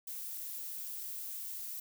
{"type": "noise", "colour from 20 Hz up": "violet", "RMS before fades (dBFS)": -42, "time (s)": [0.07, 1.8], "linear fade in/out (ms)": 5, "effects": []}